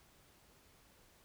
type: silence
effects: pink hiss -66 dBFS RMS until 1.24 s